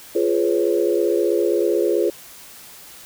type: chord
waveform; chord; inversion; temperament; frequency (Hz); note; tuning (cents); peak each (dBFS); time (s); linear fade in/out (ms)
sine; C# dominant seventh; first; just; 346.5 / 415.8 / 498.9 / 554.4; E#4 / G#4 / B4 / C#5; -14 / +2 / +17 / 0; -20 / -20 / -23 / -25; 0.15-2.1; 5
effects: white hiss -42 dBFS RMS until 3.05 s